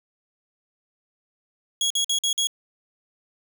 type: tone bursts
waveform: 25% pulse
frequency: 3322 Hz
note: G#7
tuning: in tune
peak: -17 dBFS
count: 5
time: 1.81-2.471 s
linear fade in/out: 2 ms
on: 93 ms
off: 49 ms
effects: 9-bit